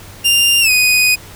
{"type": "tone with pitch glide", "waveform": "sawtooth", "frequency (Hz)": [2794, 2489], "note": ["F7", "D#7"], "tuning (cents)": [0, 0], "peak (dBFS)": -6, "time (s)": [0.24, 1.16], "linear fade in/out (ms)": 20, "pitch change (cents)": -200, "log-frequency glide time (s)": [0.61, 0.71], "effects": ["added 97 Hz sine -40 dBFS peak until 1.35 s", "pink hiss -37 dBFS RMS until 1.35 s"]}